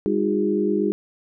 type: tone cluster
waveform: sine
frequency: 202 / 311.6 / 360.2 / 407.7 Hz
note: G#3 / D#4 / F#4 / G#4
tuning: -48 / +3 / -46 / -32 cents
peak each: -24 dBFS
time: 0.06-0.92 s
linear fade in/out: 0 ms
effects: none

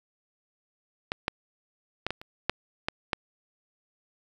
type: clicks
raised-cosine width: 0.3 ms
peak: -12 / -10 / -12 / -14 / -27 / -7 / -11 / -9 dBFS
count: 8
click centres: 1.119 / 1.281 / 2.066 / 2.106 / 2.215 / 2.496 / 2.885 / 3.132 s
effects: 8-bit

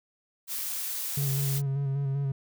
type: noise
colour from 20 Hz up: blue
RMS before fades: -33 dBFS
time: 0.47-1.62 s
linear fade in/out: 50 ms
type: tone with vibrato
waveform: triangle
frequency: 138.3 Hz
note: C#3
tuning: 4 cents flat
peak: -24 dBFS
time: 1.17-2.32 s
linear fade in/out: 5 ms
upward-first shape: square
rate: 5.1 Hz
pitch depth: 28 cents each way
effects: none

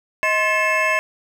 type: tone cluster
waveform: triangle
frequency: 631 / 1051 / 1733 / 2158 / 2635 Hz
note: D#5 / C6 / A6 / C#7 / E7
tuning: +24 / +7 / -27 / -47 / -1 cents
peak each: -21 dBFS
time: 0.23-0.99 s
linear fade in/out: 0 ms
effects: none

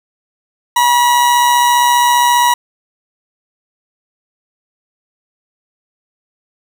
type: tone with amplitude modulation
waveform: 40% pulse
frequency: 966 Hz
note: B5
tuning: 39 cents flat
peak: -6 dBFS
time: 0.76-2.54 s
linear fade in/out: 5 ms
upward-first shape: sine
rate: 135 Hz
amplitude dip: 35%
effects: none

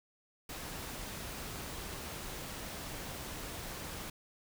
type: noise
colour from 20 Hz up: pink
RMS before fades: -43 dBFS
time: 0.49-4.1 s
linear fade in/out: 5 ms
effects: none

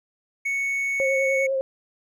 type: tone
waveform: triangle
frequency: 2217 Hz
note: C#7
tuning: in tune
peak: -21 dBFS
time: 0.45-1.47 s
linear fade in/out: 10 ms
type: tone with vibrato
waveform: sine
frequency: 536 Hz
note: C5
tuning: 42 cents sharp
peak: -21 dBFS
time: 1-1.61 s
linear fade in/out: 0 ms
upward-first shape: triangle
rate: 10 Hz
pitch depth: 30 cents each way
effects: none

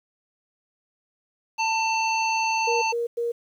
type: harmonic tone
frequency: 893 Hz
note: A5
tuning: 25 cents sharp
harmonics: 1 / 3 / 5 / 7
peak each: -23 / -26 / -34 / -36 dBFS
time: 1.58-2.93 s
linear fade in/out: 20 ms
type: tone bursts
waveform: sine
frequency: 470.9 Hz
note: A#4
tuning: 18 cents sharp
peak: -23 dBFS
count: 3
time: 2.67-3.32 s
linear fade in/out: 10 ms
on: 150 ms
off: 100 ms
effects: 9-bit

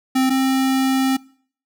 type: tone pair in turn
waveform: square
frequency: 261.6 / 264.6 Hz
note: C4 / C4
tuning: 0 / +20 cents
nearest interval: unison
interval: 20 cents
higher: second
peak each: -15 / -16 dBFS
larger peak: first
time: 0.15-0.3 / 0.3-1.17 s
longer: second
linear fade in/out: 10 ms
effects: noise-tail reverb RT60 0.5 s tail -22 dB re dry

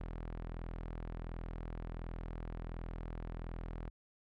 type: tone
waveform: sawtooth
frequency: 41.39 Hz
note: E1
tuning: 8 cents sharp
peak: -37 dBFS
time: 0-3.9 s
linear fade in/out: 10 ms
effects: low-pass 2000 Hz 12 dB/octave

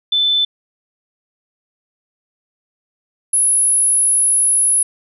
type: tone pair in turn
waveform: sine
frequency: 3520 / 10548 Hz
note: A7 / E9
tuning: 0 / 0 cents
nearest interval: octave + perfect fifth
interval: 1900 cents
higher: second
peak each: -12 / -11 dBFS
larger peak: second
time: 0.12-0.45 / 3.33-4.83 s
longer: second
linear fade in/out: 5 ms
effects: none

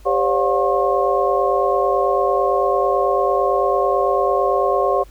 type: tone cluster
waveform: sine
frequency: 395.7 / 522 / 571 / 717 / 1079 Hz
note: G4 / C5 / D5 / F5 / C#6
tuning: +16 / -4 / -49 / +45 / -47 cents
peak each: -21 dBFS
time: 0.05-5.04 s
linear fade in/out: 20 ms
effects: added 50 Hz sine -41 dBFS peak until 5.1 s + pink hiss -52 dBFS RMS until 5.1 s

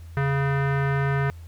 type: tone with low-pass filter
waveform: square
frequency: 138.59 Hz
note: C#3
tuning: in tune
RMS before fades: -23 dBFS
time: 0.17-1.3 s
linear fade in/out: 0 ms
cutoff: 1700 Hz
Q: 3
effects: added 83 Hz sine -38 dBFS peak until 1.47 s + pink hiss -57 dBFS RMS until 1.47 s

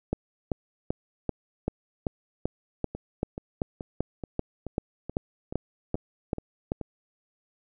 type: two click trains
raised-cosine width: 2 ms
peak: -13 / -21 dBFS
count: 18 / 10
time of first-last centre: 0.13-6.719 / 2.95-6.813 s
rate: 2.58 / 2.33 Hz
effects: none

